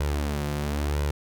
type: tone with flanger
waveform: sawtooth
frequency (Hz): 73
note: D2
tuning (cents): -10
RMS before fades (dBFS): -27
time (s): 0-1.11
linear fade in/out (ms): 5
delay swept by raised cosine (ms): 2 to 5.8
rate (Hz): 0.98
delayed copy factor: +0.55
effects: none